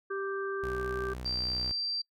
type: harmonic tone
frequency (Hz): 392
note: G4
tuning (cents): 0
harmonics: 1 / 3 / 4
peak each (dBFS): -33 / -39 / -39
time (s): 0.1-1.14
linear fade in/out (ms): 10
type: tone with vibrato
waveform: sawtooth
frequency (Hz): 62.5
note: B1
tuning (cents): +21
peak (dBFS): -34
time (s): 0.63-1.72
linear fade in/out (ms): 5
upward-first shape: sine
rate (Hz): 13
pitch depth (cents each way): 27
type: tone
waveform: sine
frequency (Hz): 4699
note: D8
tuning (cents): 0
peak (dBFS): -30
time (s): 1.25-2.02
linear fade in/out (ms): 10
effects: noise-tail reverb RT60 0.1 s tail -25 dB re dry